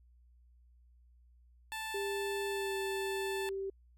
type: tone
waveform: 15% pulse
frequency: 880 Hz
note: A5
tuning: in tune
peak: -32 dBFS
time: 1.72-3.49 s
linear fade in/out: 0 ms
type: tone with pitch glide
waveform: sine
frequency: 399.2 to 389.2 Hz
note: G4 to G4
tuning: +32 to -12 cents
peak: -35 dBFS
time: 1.94-3.7 s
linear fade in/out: 5 ms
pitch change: -44 cents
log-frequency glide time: 2.48-2.76 s
effects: added 60 Hz sine -60 dBFS peak until 3.97 s